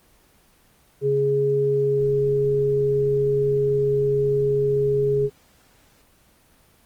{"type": "tone pair together", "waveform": "sine", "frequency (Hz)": [138.77, 415.3], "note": ["C#3", "G#4"], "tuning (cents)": [2, 0], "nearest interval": "octave + perfect fifth", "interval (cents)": 1898, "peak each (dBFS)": [-25, -18], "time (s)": [1.01, 5.3], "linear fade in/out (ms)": 50, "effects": ["pink hiss -57 dBFS RMS until 6.85 s", "Opus 24 kbps"]}